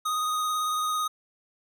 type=tone with vibrato; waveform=square; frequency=1244.5 Hz; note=D#6; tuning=in tune; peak=-26 dBFS; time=0.05-1.08 s; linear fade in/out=10 ms; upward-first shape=sine; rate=18 Hz; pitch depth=17 cents each way; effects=none